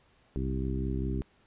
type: harmonic tone with a mistuned harmonic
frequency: 65 Hz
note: C2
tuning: 11 cents flat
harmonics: 1 / 2 / 3 / 4 / 5 / 6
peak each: -32 / -35 / -37 / -38 / -39 / -40 dBFS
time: 0.36-1.22 s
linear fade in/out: 0 ms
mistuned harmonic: 1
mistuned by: -93 cents
effects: pink hiss -65 dBFS RMS until 1.46 s + resampled to 8000 Hz